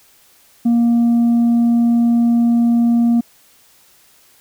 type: tone with tanh clipping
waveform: triangle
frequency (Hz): 235.2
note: A#3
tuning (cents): +16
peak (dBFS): -11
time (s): 0.65-3.21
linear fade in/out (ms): 10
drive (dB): 7
effects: white hiss -51 dBFS RMS until 4.4 s